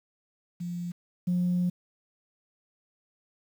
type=tone pair in turn; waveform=sine; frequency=174.61 / 178.28 Hz; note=F3 / F3; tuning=0 / +36 cents; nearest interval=unison; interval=36 cents; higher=second; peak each=-31 / -22 dBFS; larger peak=second; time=0.6-0.92 / 1.27-1.7 s; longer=second; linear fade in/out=10 ms; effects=tanh soft clip ceiling -20 dBFS + 9-bit